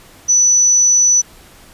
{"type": "tone", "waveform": "sine", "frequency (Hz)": 5960, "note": "F#8", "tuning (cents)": 12, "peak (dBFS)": -8, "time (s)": [0.28, 1.22], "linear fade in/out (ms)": 20, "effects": ["pink hiss -43 dBFS RMS until 1.73 s", "resampled to 32000 Hz"]}